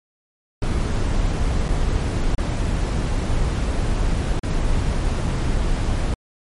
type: noise with dropouts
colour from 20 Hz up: brown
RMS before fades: -20 dBFS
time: 0.62-6.14 s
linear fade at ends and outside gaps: 2 ms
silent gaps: 1.683-1.688 / 2.349-2.38 / 4.395-4.433 s
effects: MP3 48 kbps